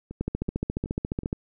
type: two click trains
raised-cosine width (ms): 3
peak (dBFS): -14 / -24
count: 17 / 4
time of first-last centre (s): 0.21-1.329 / 0.11-1.234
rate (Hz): 14.3 / 2.67
effects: none